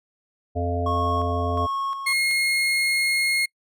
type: harmonic tone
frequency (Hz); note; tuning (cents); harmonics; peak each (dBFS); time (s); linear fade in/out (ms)
87; F2; -6; 1 / 3 / 5 / 7 / 8; -25 / -31 / -30 / -32 / -29; 0.55-1.67; 20
type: tone with tremolo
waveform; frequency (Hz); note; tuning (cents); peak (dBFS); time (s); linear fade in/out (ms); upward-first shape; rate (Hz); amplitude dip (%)
triangle; 1095; C#6; -22; -22; 0.86-2.13; 5; square; 1.4; 50
type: tone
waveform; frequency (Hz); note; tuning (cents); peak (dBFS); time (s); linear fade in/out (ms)
35% pulse; 2150; C7; +47; -18; 2.06-3.46; 10
type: click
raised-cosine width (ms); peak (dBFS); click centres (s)
0.2; -23; 2.312
effects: noise-tail reverb RT60 0.1 s tail -26 dB re dry + resampled to 32000 Hz